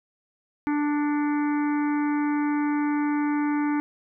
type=harmonic tone with a mistuned harmonic; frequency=294.5 Hz; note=D4; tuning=5 cents sharp; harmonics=1 / 3 / 4 / 5 / 6 / 7 / 8; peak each=-22 / -32 / -38 / -38 / -42 / -41 / -45 dBFS; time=0.67-3.8 s; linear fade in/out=0 ms; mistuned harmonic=8; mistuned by=-60 cents; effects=none